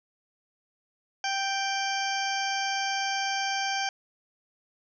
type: harmonic tone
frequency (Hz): 784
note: G5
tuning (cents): 0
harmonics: 1 / 2 / 3 / 4 / 6 / 7 / 8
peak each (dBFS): -30 / -33 / -35 / -36 / -38 / -38 / -39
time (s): 1.24-3.89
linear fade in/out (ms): 2
effects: none